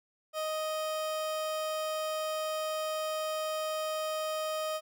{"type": "tone", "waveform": "30% pulse", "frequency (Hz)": 624, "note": "D#5", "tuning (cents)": 5, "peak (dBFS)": -29, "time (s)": [0.33, 4.81], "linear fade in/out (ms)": 50, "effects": []}